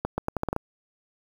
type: accelerating click train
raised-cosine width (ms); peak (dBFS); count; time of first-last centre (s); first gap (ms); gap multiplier
1; -12; 8; 0.05-0.564; 130; 0.8
effects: 7-bit